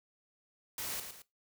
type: noise with echo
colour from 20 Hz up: white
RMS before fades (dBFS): -39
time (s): 0.78-1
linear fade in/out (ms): 2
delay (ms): 110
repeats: 2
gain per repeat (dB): -7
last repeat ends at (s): 1.22
effects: noise-tail reverb RT60 0.2 s tail -19 dB re dry